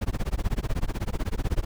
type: noise with tremolo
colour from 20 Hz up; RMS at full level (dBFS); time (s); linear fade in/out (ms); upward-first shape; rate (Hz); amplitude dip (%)
brown; -23; 0.01-1.65; 10; sine; 16; 100
effects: none